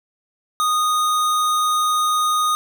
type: tone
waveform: square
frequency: 1237 Hz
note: D#6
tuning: 10 cents flat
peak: -17 dBFS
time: 0.6-2.55 s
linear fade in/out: 0 ms
effects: none